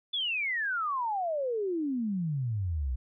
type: exponential sweep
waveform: sine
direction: down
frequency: 3520 to 59.5 Hz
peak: -28 dBFS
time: 0.13-2.96 s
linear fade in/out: 10 ms
effects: none